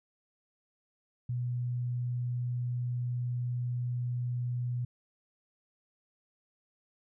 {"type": "tone", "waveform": "sine", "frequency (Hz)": 122.6, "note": "B2", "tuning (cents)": -12, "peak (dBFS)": -30, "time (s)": [1.29, 4.85], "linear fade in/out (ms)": 5, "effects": []}